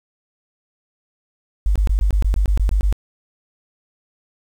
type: tone bursts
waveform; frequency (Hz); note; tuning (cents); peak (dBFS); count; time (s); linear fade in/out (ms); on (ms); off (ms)
sine; 49.79; G1; +28; -13; 11; 1.66-2.926; 0; 96; 21
effects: 8-bit